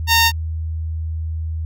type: tone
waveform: 10% pulse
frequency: 918 Hz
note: A#5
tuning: 27 cents flat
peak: -3 dBFS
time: 0.07-0.32 s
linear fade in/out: 50 ms
effects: added 80 Hz sine -21 dBFS peak until 1.65 s